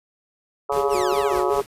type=harmonic tone; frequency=141 Hz; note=C#3; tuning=30 cents sharp; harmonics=3 / 4 / 5 / 6 / 7 / 8 / 9; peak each=-26 / -27 / -28 / -29 / -29 / -30 / -31 dBFS; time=0.69-1.61 s; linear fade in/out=10 ms
type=noise with tremolo; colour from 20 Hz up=pink; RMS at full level=-35 dBFS; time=0.72-1.66 s; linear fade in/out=0 ms; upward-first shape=sine; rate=5 Hz; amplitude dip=80%
type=tone with vibrato; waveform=sine; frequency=388.6 Hz; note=G4; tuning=15 cents flat; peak=-22 dBFS; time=0.76-1.62 s; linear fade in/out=5 ms; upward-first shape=square; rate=2.7 Hz; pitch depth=88 cents each way
type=exponential sweep; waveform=15% pulse; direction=down; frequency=3096 to 400 Hz; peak=-25 dBFS; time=0.89-1.44 s; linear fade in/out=50 ms
effects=resampled to 32000 Hz